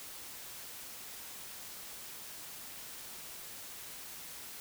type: silence
effects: white hiss -47 dBFS RMS until 4.6 s